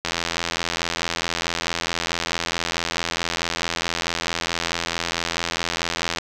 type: click train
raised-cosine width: 0.2 ms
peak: -5 dBFS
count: 520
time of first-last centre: 0.05-6.185 s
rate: 84.6 Hz
effects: none